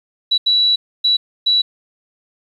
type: tone bursts at uneven times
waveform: sine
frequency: 3929 Hz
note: B7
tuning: 10 cents flat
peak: -11 dBFS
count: 4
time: 0.31-0.38 / 0.46-0.76 / 1.04-1.17 / 1.46-1.62 s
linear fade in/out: 10 ms
effects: 8-bit